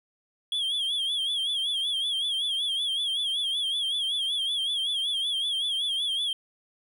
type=tone with vibrato; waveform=triangle; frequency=3300 Hz; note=G#7; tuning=12 cents flat; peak=-24 dBFS; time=0.52-6.33 s; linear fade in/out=2 ms; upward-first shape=sine; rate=5.3 Hz; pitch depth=91 cents each way; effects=none